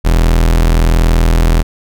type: tone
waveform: 40% pulse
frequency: 41.2 Hz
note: E1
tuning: in tune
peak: -6 dBFS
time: 0.04-1.63 s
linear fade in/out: 20 ms
effects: none